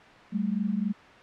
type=tone pair together; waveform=sine; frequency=193.68 / 217.4 Hz; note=G3 / A3; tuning=-21 / -21 cents; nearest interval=major second; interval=200 cents; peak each=-28 dBFS; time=0.32-0.93 s; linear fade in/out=20 ms; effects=white hiss -49 dBFS RMS until 1.22 s + low-pass 2000 Hz 12 dB/octave